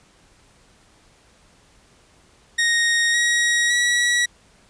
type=tone with pitch steps; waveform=sawtooth; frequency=1864.7 / 1896.2 / 1928.2 Hz; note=A#6 / A#6 / B6; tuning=0 / +29 / -42 cents; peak=-13 dBFS; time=2.58-4.26 s; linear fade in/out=10 ms; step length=560 ms; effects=pink hiss -55 dBFS RMS until 4.69 s + resampled to 22050 Hz